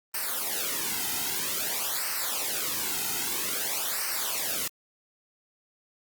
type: noise with flanger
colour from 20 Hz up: white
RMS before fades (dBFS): -30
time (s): 0.14-4.68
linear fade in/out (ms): 5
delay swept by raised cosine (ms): 0.28 to 1.78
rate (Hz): 0.51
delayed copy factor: -0.8
effects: Opus 32 kbps